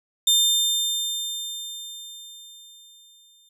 sawtooth tone with exponential decay, 3600 Hz, A7, 39 cents sharp, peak -12 dBFS, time 0.27-3.49 s, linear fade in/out 5 ms, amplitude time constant 700 ms, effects none

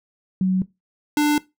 sine / square tone pair in turn, 186.8 / 296.5 Hz, F#3 / D4, +17 / +17 cents, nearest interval minor sixth, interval 800 cents, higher second, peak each -16 dBFS, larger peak neither, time 0.41-0.62 / 1.17-1.38 s, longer neither, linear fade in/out 2 ms, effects noise-tail reverb RT60 0.2 s tail -19 dB re dry

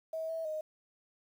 sine tone with pitch steps, 643 / 651 / 621 Hz, E5 / E5 / D#5, -43 / -22 / -3 cents, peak -34 dBFS, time 0.13-0.61 s, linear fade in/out 5 ms, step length 160 ms, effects 10-bit

